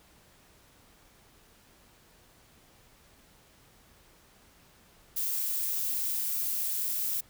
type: noise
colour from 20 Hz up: violet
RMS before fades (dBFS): -31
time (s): 5.16-7.21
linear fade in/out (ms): 10
effects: pink hiss -60 dBFS RMS until 7.29 s